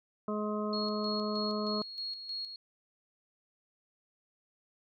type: harmonic tone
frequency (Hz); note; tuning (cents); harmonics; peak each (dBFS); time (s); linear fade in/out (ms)
211; G#3; +28; 1 / 2 / 3 / 5 / 6; -34 / -37 / -39 / -41 / -42; 0.28-1.82; 2
type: tone with tremolo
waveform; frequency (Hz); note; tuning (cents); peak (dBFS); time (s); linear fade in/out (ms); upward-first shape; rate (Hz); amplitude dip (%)
sine; 4305; C8; +49; -35; 0.73-2.56; 2; square; 3.2; 55
effects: none